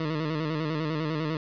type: tone with vibrato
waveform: 20% pulse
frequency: 155.56 Hz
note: D#3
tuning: in tune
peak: -22 dBFS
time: 0-1.37 s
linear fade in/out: 2 ms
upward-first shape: square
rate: 10 Hz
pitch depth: 60 cents each way
effects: resampled to 11025 Hz + 8-bit